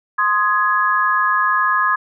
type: chord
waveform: sine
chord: Ab major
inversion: first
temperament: equal with one note detuned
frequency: 1046.5 / 1244.5 / 1673.7 Hz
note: C6 / Eb6 / Ab6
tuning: 0 / 0 / +13 cents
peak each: -18 dBFS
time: 0.18-1.96 s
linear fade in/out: 10 ms
effects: none